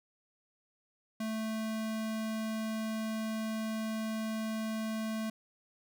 square tone, 220 Hz, A3, in tune, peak -34 dBFS, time 1.2-5.3 s, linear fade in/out 5 ms, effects none

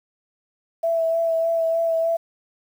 sine tone with vibrato, 660 Hz, E5, 2 cents sharp, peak -18 dBFS, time 0.83-2.17 s, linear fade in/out 10 ms, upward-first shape sine, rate 3.3 Hz, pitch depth 18 cents each way, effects 8-bit

